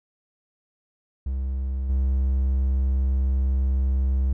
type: tone with level steps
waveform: triangle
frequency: 66 Hz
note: C2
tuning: 16 cents sharp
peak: -22 / -17 dBFS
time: 1.26-4.33 s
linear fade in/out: 5 ms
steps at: 1.89 s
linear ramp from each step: 10 ms
effects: none